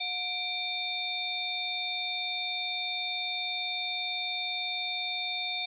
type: harmonic tone with a mistuned harmonic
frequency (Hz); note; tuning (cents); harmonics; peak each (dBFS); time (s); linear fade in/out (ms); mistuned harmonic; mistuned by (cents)
726; F#5; -33; 1 / 3 / 5 / 6; -40 / -35 / -34 / -39; 0-5.66; 10; 3; +130
effects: none